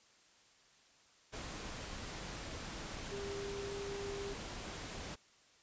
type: tone in noise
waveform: sine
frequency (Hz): 400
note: G4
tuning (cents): +35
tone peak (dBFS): -41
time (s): 3.11-4.34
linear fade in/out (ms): 20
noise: pink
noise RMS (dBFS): -45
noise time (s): 1.32-5.16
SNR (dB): +1
effects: white hiss -66 dBFS RMS until 5.62 s + resampled to 16000 Hz